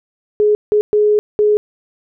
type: tone bursts at uneven times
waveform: sine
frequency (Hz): 420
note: G#4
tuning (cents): +19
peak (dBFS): -9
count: 4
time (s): 0.4-0.55 / 0.72-0.81 / 0.93-1.19 / 1.39-1.57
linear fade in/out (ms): 0
effects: none